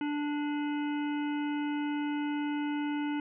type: harmonic tone with a mistuned harmonic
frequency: 293.7 Hz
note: D4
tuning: in tune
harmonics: 1 / 3 / 5 / 7 / 9 / 10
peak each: -30 / -40 / -44 / -47 / -49 / -50 dBFS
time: 0.01-3.2 s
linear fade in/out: 2 ms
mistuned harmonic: 9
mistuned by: -66 cents
effects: none